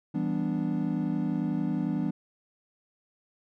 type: chord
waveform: triangle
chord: E minor seventh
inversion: none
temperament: equal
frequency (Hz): 164.81 / 196 / 246.9 / 293.7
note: E3 / G3 / B3 / D4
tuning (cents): 0 / 0 / 0 / 0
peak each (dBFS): -30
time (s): 0.14-2.11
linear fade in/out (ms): 10
effects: none